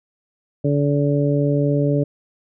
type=harmonic tone; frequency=143.8 Hz; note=D3; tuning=36 cents flat; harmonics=1 / 2 / 3 / 4; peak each=-18 / -21 / -23 / -24 dBFS; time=0.64-2.04 s; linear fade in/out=10 ms; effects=none